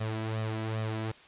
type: tone with flanger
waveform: sawtooth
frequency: 110.1 Hz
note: A2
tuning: 2 cents sharp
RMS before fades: -33 dBFS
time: 0-1.12 s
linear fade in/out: 10 ms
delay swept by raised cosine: 1.6 to 3.1 ms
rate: 2.5 Hz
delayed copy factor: +0.6
effects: white hiss -54 dBFS RMS until 1.27 s + resampled to 8000 Hz